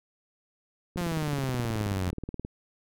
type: click train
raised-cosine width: 3 ms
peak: -22 dBFS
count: 29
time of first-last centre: 0.96-2.449 s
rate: 18.8 Hz
type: exponential sweep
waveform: sawtooth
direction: down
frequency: 180 to 87.6 Hz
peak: -24 dBFS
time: 0.97-2.11 s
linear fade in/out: 5 ms
effects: none